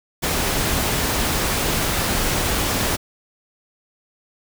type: noise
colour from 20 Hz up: pink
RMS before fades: -21 dBFS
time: 0.22-2.97 s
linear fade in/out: 20 ms
effects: none